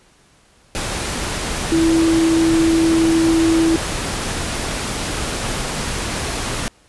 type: tone in noise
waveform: sine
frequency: 327.5 Hz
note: E4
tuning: 11 cents flat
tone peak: -12 dBFS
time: 1.72-3.76 s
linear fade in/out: 0 ms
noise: pink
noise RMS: -23 dBFS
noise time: 0.75-6.68 s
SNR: +8 dB
effects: pink hiss -53 dBFS RMS until 6.88 s + resampled to 24000 Hz